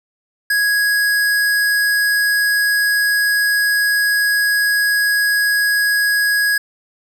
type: tone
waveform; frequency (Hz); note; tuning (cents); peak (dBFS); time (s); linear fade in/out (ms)
square; 1661.2; G#6; 0; -14; 0.5-6.58; 5
effects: none